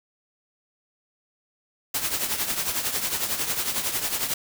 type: noise with tremolo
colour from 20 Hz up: white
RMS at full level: -24 dBFS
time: 1.94-4.34 s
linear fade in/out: 5 ms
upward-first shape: triangle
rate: 11 Hz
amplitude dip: 70%
effects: none